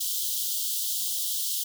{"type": "high-pass noise", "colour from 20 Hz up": "white", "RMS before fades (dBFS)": -29, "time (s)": [0, 1.64], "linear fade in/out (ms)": 10, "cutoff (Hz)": 3000, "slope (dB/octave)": 96, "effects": []}